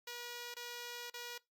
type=tone with dropouts; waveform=5% pulse; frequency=481.2 Hz; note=B4; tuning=45 cents flat; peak=-32 dBFS; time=0.07-1.38 s; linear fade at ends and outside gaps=5 ms; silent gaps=0.542-0.565 / 1.101-1.139 s; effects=noise-tail reverb RT60 0.2 s tail -22 dB re dry + Opus 48 kbps